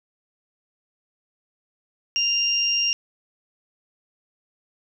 sine tone pair together, 2794 / 5588 Hz, F7 / F8, 0 / 0 cents, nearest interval octave, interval 1200 cents, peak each -22 dBFS, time 2.16-2.93 s, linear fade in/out 0 ms, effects none

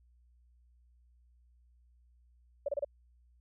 sine tone bursts, 570 Hz, C#5, 48 cents sharp, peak -29 dBFS, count 4, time 2.66-2.847 s, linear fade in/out 5 ms, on 25 ms, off 29 ms, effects added 60 Hz sine -62 dBFS peak until 3.4 s

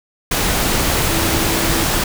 sine tone in noise, 329.6 Hz, E4, in tune, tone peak -23 dBFS, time 1.09-1.84 s, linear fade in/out 5 ms, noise pink, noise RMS -17 dBFS, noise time 0.31-2.04 s, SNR -9 dB, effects none

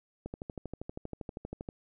click train, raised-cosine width 2 ms, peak -25 dBFS, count 19, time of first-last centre 0.26-1.689 s, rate 12.6 Hz, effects none

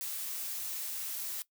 blue noise, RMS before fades -38 dBFS, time 0.01-1.42 s, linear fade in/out 0 ms, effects noise-tail reverb RT60 0.1 s tail -18 dB re dry

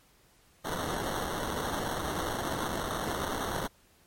blue noise with sample-and-hold, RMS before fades -33 dBFS, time 0.64-3.68 s, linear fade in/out 20 ms, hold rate 2450 Hz, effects pink hiss -63 dBFS RMS until 4.06 s + MP3 64 kbps

